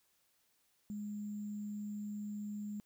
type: tone with sample-and-hold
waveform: sine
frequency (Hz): 207.7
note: G#3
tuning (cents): 0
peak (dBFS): -39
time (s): 0.9-2.8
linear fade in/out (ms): 0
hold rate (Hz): 7350
effects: white hiss -75 dBFS RMS until 2.85 s